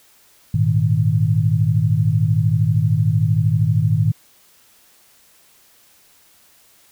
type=chord; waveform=sine; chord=Ab suspended second; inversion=none; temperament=just; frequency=103.83 / 116.8 / 155.74 Hz; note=Ab2 / Bb2 / Eb3; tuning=0 / +4 / +2 cents; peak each=-18 dBFS; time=0.54-4.12 s; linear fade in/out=5 ms; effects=white hiss -53 dBFS RMS until 6.91 s